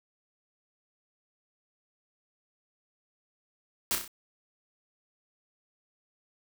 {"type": "noise with echo", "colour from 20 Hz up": "white", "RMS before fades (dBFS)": -28, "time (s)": [3.91, 3.95], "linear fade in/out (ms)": 0, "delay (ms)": 32, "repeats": 4, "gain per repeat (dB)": -5, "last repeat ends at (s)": 4.078, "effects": []}